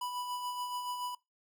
square tone with tremolo, 987.8 Hz, B5, in tune, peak -35 dBFS, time 0.01-1.15 s, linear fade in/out 5 ms, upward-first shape sine, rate 7 Hz, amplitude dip 40%, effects noise-tail reverb RT60 0.2 s tail -21 dB re dry

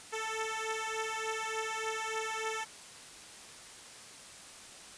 10% pulse beating tone pair, 440 / 443.4 Hz, A4 / A4, 0 / +13 cents, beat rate 3.4 Hz, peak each -29 dBFS, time 0.12-2.65 s, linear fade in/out 20 ms, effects white hiss -50 dBFS RMS until 4.97 s + resampled to 22050 Hz

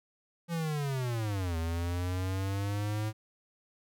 square linear two-way sweep, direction down then up, 172.2 to 81.1 to 109 Hz, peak -31 dBFS, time 0.48-3.13 s, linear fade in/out 50 ms, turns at 1.57 s, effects none

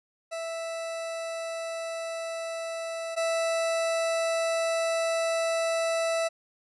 40% pulse tone pair in turn, 659.3 / 659.3 Hz, E5 / E5, 0 / 0 cents, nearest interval unison, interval 0 cents, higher neither, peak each -31 / -24 dBFS, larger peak second, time 0.31-3.16 / 3.16-6.29 s, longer second, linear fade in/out 20 ms, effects resampled to 24000 Hz

